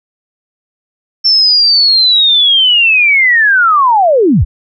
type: linear sweep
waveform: sine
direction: down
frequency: 5400 to 41.2 Hz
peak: -5 dBFS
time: 1.24-4.45 s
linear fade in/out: 20 ms
effects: none